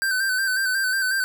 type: tone with vibrato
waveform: square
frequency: 1544 Hz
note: G6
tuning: 27 cents flat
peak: -21 dBFS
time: 0.02-1.24 s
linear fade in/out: 0 ms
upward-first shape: square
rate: 5.5 Hz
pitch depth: 38 cents each way
effects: none